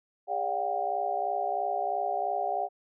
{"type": "tone cluster", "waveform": "sine", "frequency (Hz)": [406.4, 574, 718, 781], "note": ["G#4", "D5", "F5", "G5"], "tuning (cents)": [-38, -40, 48, -7], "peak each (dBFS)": [-37, -35, -30, -32], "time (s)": [0.27, 2.69], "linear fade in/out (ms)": 50, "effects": []}